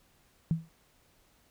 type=tone with exponential decay; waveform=sine; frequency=163 Hz; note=E3; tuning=19 cents flat; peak=-21 dBFS; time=0.51-0.69 s; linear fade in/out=0 ms; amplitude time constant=39 ms; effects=pink hiss -66 dBFS RMS until 1.5 s